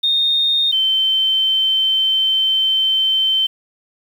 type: tone pair in turn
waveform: sine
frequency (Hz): 3678 / 3093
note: A#7 / G7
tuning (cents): -24 / -24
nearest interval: minor third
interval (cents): 300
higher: first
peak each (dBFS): -13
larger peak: neither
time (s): 0.03-0.72 / 0.72-3.47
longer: second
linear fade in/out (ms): 10
effects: 7-bit